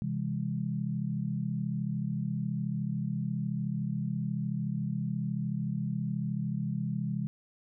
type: chord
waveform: sine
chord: C augmented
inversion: none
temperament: equal with one note detuned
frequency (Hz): 130.81 / 164.81 / 203.7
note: C3 / E3 / G#3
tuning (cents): 0 / 0 / -33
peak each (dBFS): -34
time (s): 0.02-7.27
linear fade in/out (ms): 0
effects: none